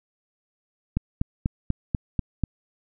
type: click train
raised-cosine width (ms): 5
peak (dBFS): -10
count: 7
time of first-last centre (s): 0.97-2.437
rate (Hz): 4.09
effects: none